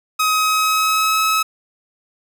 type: tone with pitch glide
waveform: sawtooth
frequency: 1265 to 1287.9 Hz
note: D#6 to E6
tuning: +28 to -41 cents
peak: -11 dBFS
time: 0.19-1.43 s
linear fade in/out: 10 ms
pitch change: +31 cents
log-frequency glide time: 0.31-1.18 s
effects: none